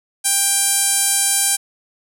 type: tone with band-pass filter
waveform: sawtooth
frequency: 791 Hz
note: G5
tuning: 15 cents sharp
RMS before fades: -17 dBFS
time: 0.24-1.57 s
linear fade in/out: 20 ms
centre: 9400 Hz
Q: 2.6
effects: none